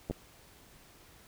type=clicks; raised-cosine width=2 ms; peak=-21 dBFS; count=2; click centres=0.099 / 0.11 s; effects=pink hiss -58 dBFS RMS until 1.27 s